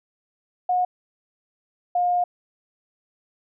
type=tone pair in turn; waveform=sine; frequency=725 / 711.7 Hz; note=F#5 / F5; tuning=-35 / +33 cents; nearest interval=unison; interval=32 cents; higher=first; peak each=-18 dBFS; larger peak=neither; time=0.69-0.85 / 1.95-2.24 s; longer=second; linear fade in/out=5 ms; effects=none